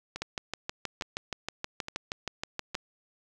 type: two click trains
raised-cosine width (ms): 0.2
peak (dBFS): -15 / -19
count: 17 / 4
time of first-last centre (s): 0.22-2.752 / 0.16-2.746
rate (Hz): 6.32 / 1.16
effects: none